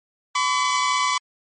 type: tone pair together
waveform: sawtooth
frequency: 1011.4 / 1141 Hz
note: B5 / C#6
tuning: +41 / +50 cents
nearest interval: major second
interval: 209 cents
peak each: -18 dBFS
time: 0.35-1.18 s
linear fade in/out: 5 ms
effects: MP3 32 kbps